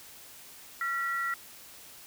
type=tone pair together; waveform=sine; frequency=1368 / 1934.6 Hz; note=F6 / B6; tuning=-36 / -36 cents; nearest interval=tritone; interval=600 cents; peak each=-31 / -32 dBFS; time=0.81-1.34 s; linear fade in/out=2 ms; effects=white hiss -50 dBFS RMS until 2.06 s